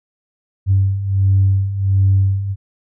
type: beating tone pair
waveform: sine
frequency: 96 / 97.4 Hz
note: G2 / G2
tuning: -36 / -11 cents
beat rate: 1.4 Hz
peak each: -17 / -12 dBFS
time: 0.66-2.56 s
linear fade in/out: 50 ms
effects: tanh soft clip ceiling -5 dBFS